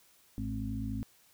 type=harmonic tone with a mistuned harmonic; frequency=54 Hz; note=A1; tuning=32 cents flat; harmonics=1 / 2 / 4 / 5; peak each=-39 / -38 / -39 / -39 dBFS; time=0.38-1.03 s; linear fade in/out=0 ms; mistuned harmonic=5; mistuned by=-25 cents; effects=white hiss -64 dBFS RMS until 1.33 s